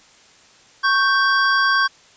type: tone pair together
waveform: square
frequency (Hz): 1105.9 / 1564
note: C#6 / G6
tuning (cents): -4 / -4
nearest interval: tritone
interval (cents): 600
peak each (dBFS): -19 / -17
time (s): 0.83-1.88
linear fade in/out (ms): 20
effects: white hiss -50 dBFS RMS until 2.16 s + resampled to 16000 Hz